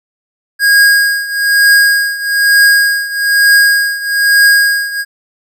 square tone with tremolo, 1635 Hz, G#6, 28 cents flat, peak -4 dBFS, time 0.59-5.05 s, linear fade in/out 50 ms, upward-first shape triangle, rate 1.1 Hz, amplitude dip 85%, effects none

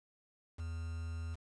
triangle tone with quantisation, 82.41 Hz, E2, in tune, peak -36 dBFS, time 0.58-1.36 s, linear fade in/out 20 ms, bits 9, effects resampled to 22050 Hz

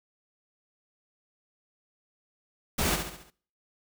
pink noise with echo, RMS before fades -27 dBFS, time 2.78-2.96 s, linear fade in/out 10 ms, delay 69 ms, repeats 5, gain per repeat -6 dB, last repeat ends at 3.305 s, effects noise-tail reverb RT60 0.5 s tail -22 dB re dry

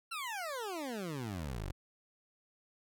20% pulse exponential sweep, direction down, 1396.9 to 41.55 Hz, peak -33 dBFS, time 0.11-1.72 s, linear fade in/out 10 ms, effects none

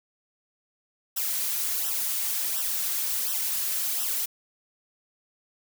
blue noise with flanger, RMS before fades -28 dBFS, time 1.16-4.26 s, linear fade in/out 10 ms, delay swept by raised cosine 0.44 to 4.74 ms, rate 1.4 Hz, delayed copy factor -0.8, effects none

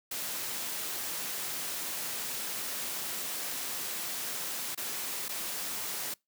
white noise with dropouts, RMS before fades -36 dBFS, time 0.11-6.14 s, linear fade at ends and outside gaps 5 ms, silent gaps 4.749-4.775 / 5.284-5.291 s, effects noise-tail reverb RT60 0.2 s tail -25 dB re dry + high-pass 150 Hz 12 dB/octave

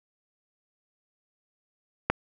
click, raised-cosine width 0.5 ms, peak -6 dBFS, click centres 2.1 s, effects none

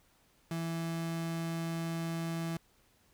35% pulse tone, 165.6 Hz, E3, 8 cents sharp, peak -32 dBFS, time 0.51-2.57 s, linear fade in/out 2 ms, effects pink hiss -68 dBFS RMS until 3.13 s

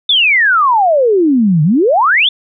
sine exponential two-way sweep, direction down then up, 3622 to 145.5 to 3622 Hz, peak -7 dBFS, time 0.09-2.29 s, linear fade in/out 5 ms, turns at 1.63 s, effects none

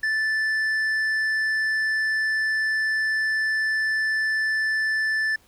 sine tone with tanh clipping, 1756 Hz, A6, 4 cents flat, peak -22 dBFS, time 0.03-5.36 s, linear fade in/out 5 ms, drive 6 dB, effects pink hiss -58 dBFS RMS until 5.47 s

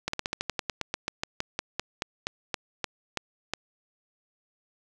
slowing click train, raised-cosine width 0.2 ms, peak -11 dBFS, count 22, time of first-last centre 0.08-3.536 s, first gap 54 ms, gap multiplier 1.1, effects none

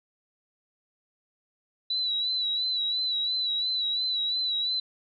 sine tone with vibrato, 3951 Hz, B7, in tune, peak -25 dBFS, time 1.9-4.8 s, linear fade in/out 5 ms, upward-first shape sine, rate 2.9 Hz, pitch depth 49 cents each way, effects none

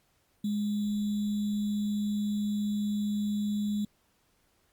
sine tone with sample-and-hold, 207.7 Hz, G#3, in tune, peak -27 dBFS, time 0.44-3.85 s, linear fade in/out 5 ms, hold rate 3675 Hz, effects pink hiss -70 dBFS RMS until 4.72 s + Opus 48 kbps

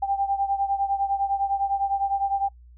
sine beating tone pair, 789 / 798.9 Hz, G5 / G5, +11 / +33 cents, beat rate 9.9 Hz, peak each -23 / -27 dBFS, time 0.02-2.49 s, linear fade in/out 10 ms, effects noise-tail reverb RT60 0.1 s tail -26 dB re dry + added 60 Hz sine -46 dBFS peak until 2.77 s

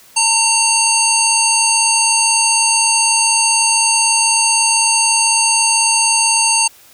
harmonic tone with a mistuned harmonic, 914 Hz, A#5, 34 cents flat, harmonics 1 / 3 / 5 / 7 / 9 / 10, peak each -18 / -18 / -18 / -18 / -18 / -18 dBFS, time 0.16-6.68 s, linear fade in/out 10 ms, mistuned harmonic 1, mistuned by -18 cents, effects white hiss -45 dBFS RMS until 6.93 s

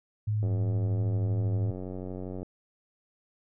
sine tone with vibrato, 105.3 Hz, G#2, 24 cents sharp, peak -25 dBFS, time 0.27-1.71 s, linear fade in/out 10 ms, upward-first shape sine, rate 2.9 Hz, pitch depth 22 cents each way
click train, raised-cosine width 2 ms, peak -25 dBFS, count 186, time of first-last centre 0.43-2.43 s, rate 92.5 Hz
effects none

